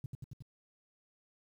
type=tone with echo; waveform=sine; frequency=130 Hz; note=C3; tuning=11 cents flat; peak=-36 dBFS; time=0.04-0.06 s; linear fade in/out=2 ms; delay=91 ms; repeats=4; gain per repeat=-2 dB; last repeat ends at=0.424 s; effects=11-bit